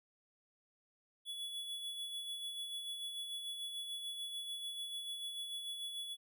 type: tone with tremolo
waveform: square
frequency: 3400 Hz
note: G#7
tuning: 40 cents sharp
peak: -40 dBFS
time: 1.25-6.17 s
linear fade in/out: 50 ms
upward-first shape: sine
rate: 6.8 Hz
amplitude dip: 40%
effects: none